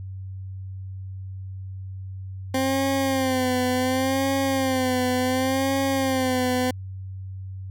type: tone with vibrato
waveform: 20% pulse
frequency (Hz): 261.6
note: C4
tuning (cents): 0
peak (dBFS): -16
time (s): 2.54-6.71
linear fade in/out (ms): 5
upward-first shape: sine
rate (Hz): 0.69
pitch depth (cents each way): 67
effects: added 95 Hz sine -32 dBFS peak until 7.7 s